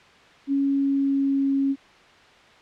sine tone with pitch glide, 277.2 to 274.2 Hz, C#4 to C#4, 0 to -19 cents, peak -19 dBFS, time 0.47-1.76 s, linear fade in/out 50 ms, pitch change -19 cents, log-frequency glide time 0.62-1.53 s, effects white hiss -51 dBFS RMS until 2.61 s + low-pass 3000 Hz 12 dB/octave

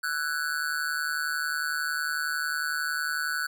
square tone with amplitude modulation, 1487 Hz, F#6, 8 cents sharp, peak -24 dBFS, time 0.03-3.47 s, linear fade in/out 10 ms, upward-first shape sine, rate 151 Hz, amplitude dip 90%, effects none

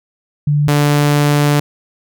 sine / sawtooth tone pair in turn, 146.83 / 146.16 Hz, D3 / D3, 0 / -8 cents, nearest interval unison, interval 8 cents, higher first, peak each -10 / -6 dBFS, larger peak second, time 0.47-0.68 / 0.68-1.6 s, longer second, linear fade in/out 5 ms, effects none

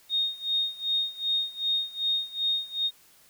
sine tone with tremolo, 3705 Hz, A#7, 11 cents flat, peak -22 dBFS, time 0.09-2.91 s, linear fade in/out 50 ms, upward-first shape sine, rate 2.6 Hz, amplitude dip 90%, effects white hiss -58 dBFS RMS until 3.29 s

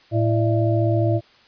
harmonic tone with a mistuned harmonic, 111.4 Hz, A2, 22 cents sharp, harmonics 1 / 3 / 5 / 6, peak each -18 / -23 / -25 / -26 dBFS, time 0.11-1.21 s, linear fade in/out 50 ms, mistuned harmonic 5, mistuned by +110 cents, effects white hiss -53 dBFS RMS until 1.47 s + resampled to 11025 Hz

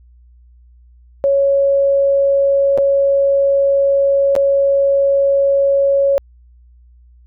sine tone with dropouts, 554.4 Hz, C#5, in tune, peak -10 dBFS, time 1.24-6.18 s, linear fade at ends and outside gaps 0 ms, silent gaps 2.776-2.784 / 4.353-4.363 s, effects added 60 Hz sine -43 dBFS peak until 7.26 s

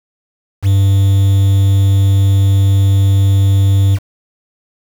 triangle tone with quantisation, 98 Hz, G2, in tune, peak -5 dBFS, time 0.62-3.99 s, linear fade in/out 50 ms, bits 5, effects none

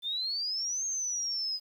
sine exponential two-way sweep, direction up then down, 3520 to 6470 to 4975 Hz, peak -30 dBFS, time 0.02-1.6 s, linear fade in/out 50 ms, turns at 0.85 s, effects 10-bit

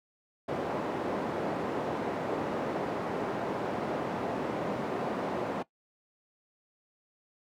white band-pass noise, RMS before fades -33 dBFS, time 0.48-5.63 s, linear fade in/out 10 ms, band 190 to 620 Hz, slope 12 dB/octave, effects noise-tail reverb RT60 0.1 s tail -18 dB re dry

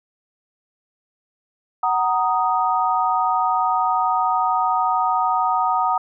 sine chord, D# minor, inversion first, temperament just, 746.7 / 933.4 / 1244.5 Hz, F#5 / A#5 / D#6, +16 / +2 / 0 cents, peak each -21 dBFS, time 1.83-5.98 s, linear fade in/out 5 ms, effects none

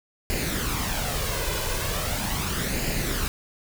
pink noise with flanger, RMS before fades -27 dBFS, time 0.3-3.28 s, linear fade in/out 0 ms, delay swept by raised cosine 0.42 to 2.02 ms, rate 0.39 Hz, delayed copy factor +0.55, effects none

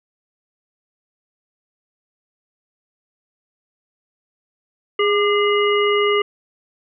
harmonic tone with a mistuned harmonic, 412.7 Hz, G#4, 11 cents flat, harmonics 1 / 3 / 5 / 7, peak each -16 / -21 / -23 / -24 dBFS, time 4.99-6.22 s, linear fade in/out 5 ms, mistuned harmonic 3, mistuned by -56 cents, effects none

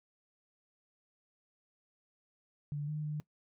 sine tone with pitch steps, 146.1 / 151.8 / 150.4 Hz, D3 / D#3 / D3, -9 / -42 / +42 cents, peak -34 dBFS, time 2.72-3.2 s, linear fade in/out 0 ms, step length 160 ms, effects noise-tail reverb RT60 0.1 s tail -19 dB re dry

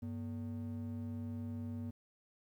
triangle ring-modulated tone, 168.1 Hz, E3, 34 cents sharp, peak -34 dBFS, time 0.02-1.91 s, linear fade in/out 10 ms, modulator 70.2 Hz, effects 12-bit

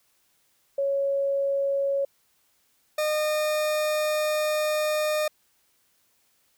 sine / 40% pulse tone pair in turn, 554.4 / 610 Hz, C#5 / D#5, 0 / -34 cents, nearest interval major second, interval 166 cents, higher second, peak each -22 dBFS, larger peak neither, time 0.78-2.05 / 2.98-5.28 s, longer second, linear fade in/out 5 ms, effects white hiss -67 dBFS RMS until 6.57 s

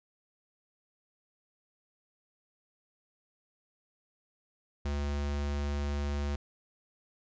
square tone, 71.9 Hz, D2, 36 cents flat, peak -31 dBFS, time 4.85-6.36 s, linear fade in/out 5 ms, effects resampled to 16000 Hz

